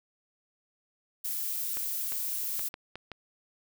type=noise; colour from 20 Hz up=violet; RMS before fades=-33 dBFS; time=1.24-2.69 s; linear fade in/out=10 ms
type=clicks; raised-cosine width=0.3 ms; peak=-24 dBFS; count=6; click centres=1.771 / 2.122 / 2.594 / 2.741 / 2.956 / 3.117 s
effects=none